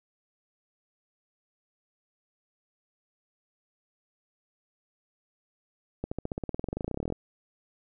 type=accelerating click train; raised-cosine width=2 ms; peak=-18 dBFS; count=26; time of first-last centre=6.04-7.124 s; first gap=75 ms; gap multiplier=0.95; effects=none